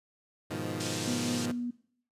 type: chord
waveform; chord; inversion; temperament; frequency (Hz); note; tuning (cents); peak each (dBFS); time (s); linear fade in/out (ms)
15% pulse; F half-diminished seventh; first; equal; 103.83 / 123.47 / 155.56 / 174.61; Ab2 / Cb3 / Eb3 / F3; 0 / 0 / 0 / 0; -33; 0.5-1.52; 10
type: band-pass noise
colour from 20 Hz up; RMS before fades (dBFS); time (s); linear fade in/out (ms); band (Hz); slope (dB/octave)
white; -39; 0.8-1.46; 5; 2400 to 7800; 24
type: tone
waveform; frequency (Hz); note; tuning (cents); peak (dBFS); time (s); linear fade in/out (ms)
sine; 242.4; B3; -32; -31; 1.07-1.71; 10
effects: noise-tail reverb RT60 0.6 s tail -19 dB re dry + resampled to 32000 Hz